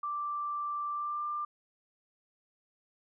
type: tone with pitch glide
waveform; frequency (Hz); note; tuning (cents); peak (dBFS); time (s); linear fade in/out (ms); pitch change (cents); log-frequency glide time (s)
sine; 1174.7 to 1190.4; D6 to D6; 0 to +23; -32; 0.03-1.45; 5; +23; 0.91-1.24
effects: none